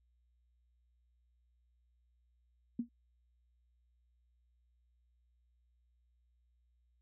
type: tone with exponential decay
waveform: sine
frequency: 236.8 Hz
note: A#3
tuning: 27 cents sharp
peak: -29 dBFS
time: 2.79-2.89 s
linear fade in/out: 5 ms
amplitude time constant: 21 ms
effects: added 60 Hz sine -70 dBFS peak until 7.01 s